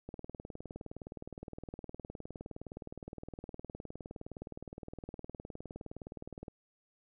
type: click train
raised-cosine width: 2 ms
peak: -30 dBFS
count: 125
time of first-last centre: 0.09-6.482 s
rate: 19.4 Hz
effects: none